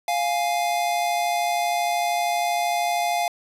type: tone pair together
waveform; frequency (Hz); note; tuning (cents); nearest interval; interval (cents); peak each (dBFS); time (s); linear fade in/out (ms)
square; 698.5 / 831.4; F5 / G#5; 0 / +2; minor third; 302; -23 / -27; 0.08-3.28; 2
effects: resampled to 32000 Hz